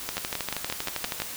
two click trains, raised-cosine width 0.2 ms, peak -11 / -11 dBFS, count 15 / 7, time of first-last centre 0.09-1.201 / 0.18-1.22 s, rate 12.6 / 5.77 Hz, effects white hiss -37 dBFS RMS until 1.36 s

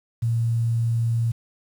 sine tone with quantisation, 115.7 Hz, A#2, 13 cents flat, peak -19 dBFS, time 0.22-1.32 s, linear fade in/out 10 ms, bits 8, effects none

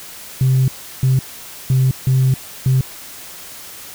sine tone bursts at uneven times, 130.81 Hz, C3, in tune, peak -9 dBFS, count 5, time 0.41-0.68 / 1.03-1.19 / 1.7-1.91 / 2.07-2.34 / 2.66-2.81 s, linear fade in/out 2 ms, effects tanh soft clip ceiling -8 dBFS + white hiss -35 dBFS RMS until 3.94 s

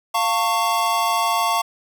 square chord, F augmented, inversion none, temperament equal with one note detuned, 698.5 / 901.6 / 1108.7 Hz, F5 / A5 / C#6, 0 / +42 / 0 cents, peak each -24 / -23 / -22 dBFS, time 0.14-1.62 s, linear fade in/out 10 ms, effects none

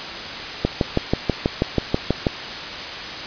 click train, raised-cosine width 2 ms, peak -3 dBFS, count 11, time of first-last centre 0.65-2.268 s, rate 6.18 Hz, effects white hiss -29 dBFS RMS until 3.26 s + resampled to 11025 Hz

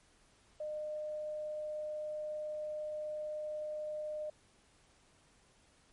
sine tone, 608 Hz, D#5, 40 cents flat, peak -37 dBFS, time 0.6-4.3 s, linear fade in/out 5 ms, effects pink hiss -67 dBFS RMS until 5.92 s + MP3 48 kbps

